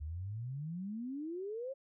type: exponential sweep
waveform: sine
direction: up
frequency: 71.7 to 554.4 Hz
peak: -38 dBFS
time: 0-1.74 s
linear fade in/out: 20 ms
effects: none